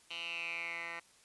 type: tone with band-pass filter sweep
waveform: 10% pulse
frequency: 168.7 Hz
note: E3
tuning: 40 cents sharp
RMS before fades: -41 dBFS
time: 0.1-1 s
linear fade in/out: 10 ms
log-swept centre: 3100 to 1800 Hz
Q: 7
effects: white hiss -64 dBFS RMS until 1.24 s + resampled to 24000 Hz